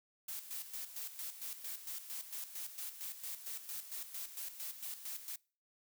blue noise with tremolo, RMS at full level -43 dBFS, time 0.28-5.36 s, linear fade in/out 5 ms, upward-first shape square, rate 4.4 Hz, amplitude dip 65%, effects noise-tail reverb RT60 0.4 s tail -25 dB re dry

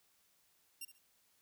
5% pulse tone with echo, 2769 Hz, F7, 15 cents flat, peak -34 dBFS, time 0.81-0.85 s, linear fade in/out 5 ms, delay 68 ms, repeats 2, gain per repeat -12 dB, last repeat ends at 0.986 s, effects white hiss -73 dBFS RMS until 1.41 s

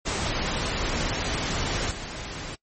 pink noise with level steps, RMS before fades -27 / -35 dBFS, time 0.05-2.56 s, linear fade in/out 20 ms, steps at 1.91 s, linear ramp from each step 2 ms, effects noise-tail reverb RT60 0.1 s tail -23 dB re dry + MP3 32 kbps

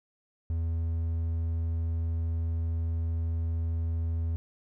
triangle tone, 82.41 Hz, E2, in tune, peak -25 dBFS, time 0.5-4.36 s, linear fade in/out 0 ms, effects none

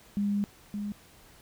sine tone pair in turn, 203.2 / 205.8 Hz, G#3 / G#3, -38 / -16 cents, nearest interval unison, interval 22 cents, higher second, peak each -25 / -31 dBFS, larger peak first, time 0.17-0.44 / 0.74-0.92 s, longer first, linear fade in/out 0 ms, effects pink hiss -56 dBFS RMS until 1.41 s

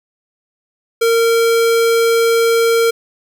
square tone, 460 Hz, A#4, 23 cents flat, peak -11 dBFS, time 1.01-2.91 s, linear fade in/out 10 ms, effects none

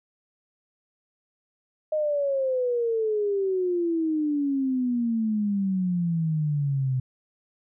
sine exponential sweep, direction down, 623 to 127.4 Hz, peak -22 dBFS, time 1.92-7 s, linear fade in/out 5 ms, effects none

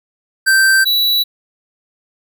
square tone pair in turn, 1561 / 3933 Hz, G6 / B7, -8 / -8 cents, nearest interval octave + major third, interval 1600 cents, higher second, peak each -9 / -12 dBFS, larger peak first, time 0.46-0.85 / 0.85-1.24 s, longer neither, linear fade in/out 20 ms, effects none

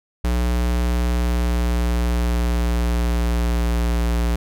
square tone with pitch glide, 60.3 to 58.55 Hz, B1 to A#1, -41 to +8 cents, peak -18 dBFS, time 0.24-4.36 s, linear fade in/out 5 ms, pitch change -51 cents, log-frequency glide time 0.53-4 s, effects none

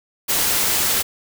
white noise, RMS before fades -19 dBFS, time 0.28-1.03 s, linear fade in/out 20 ms, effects none

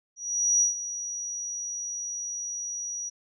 sine tone with ADSR envelope, 5800 Hz, F#8, 35 cents flat, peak -18 dBFS, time 0.16-3.1 s, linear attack 450 ms, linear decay 130 ms, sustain -13 dB, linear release 19 ms, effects none

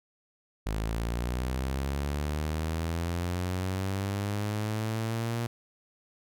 sawtooth linear sweep, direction up, 52.1 to 118.2 Hz, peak -25 dBFS, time 0.66-5.47 s, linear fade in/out 5 ms, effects none

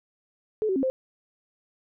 sine tone with pitch steps, 431.6 / 378.5 / 269.4 / 522 Hz, A4 / F#4 / C#4 / C5, -33 / +39 / -49 / -4 cents, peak -22 dBFS, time 0.62-0.9 s, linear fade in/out 0 ms, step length 70 ms, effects none

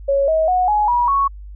sine tone with pitch steps, 554.4 / 636.8 / 731.5 / 840.3 / 965.3 / 1108.8 Hz, C#5 / D#5 / F#5 / G#5 / B5 / C#6, 0 / +40 / -20 / +20 / -40 / 0 cents, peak -13 dBFS, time 0.08-1.28 s, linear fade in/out 10 ms, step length 200 ms, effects added 50 Hz sine -32 dBFS peak until 1.55 s

